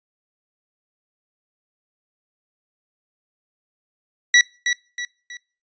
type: tone with echo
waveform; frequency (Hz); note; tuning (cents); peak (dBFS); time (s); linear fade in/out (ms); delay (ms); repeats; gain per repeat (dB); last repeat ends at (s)
sawtooth; 1946; B6; -26; -6; 4.34-4.41; 2; 320; 3; -8; 5.37
effects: noise-tail reverb RT60 0.4 s tail -25 dB re dry + resampled to 16000 Hz